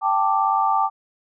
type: chord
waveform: sine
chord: G suspended second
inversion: none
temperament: just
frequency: 784 / 882 / 1176 Hz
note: G5 / A5 / D6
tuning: 0 / +4 / +2 cents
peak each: -21 dBFS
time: 0.01-0.9 s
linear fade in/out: 50 ms
effects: none